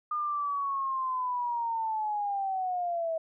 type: linear sweep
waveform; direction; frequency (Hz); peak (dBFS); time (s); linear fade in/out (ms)
sine; down; 1218 to 642; -28; 0.11-3.18; 5
effects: none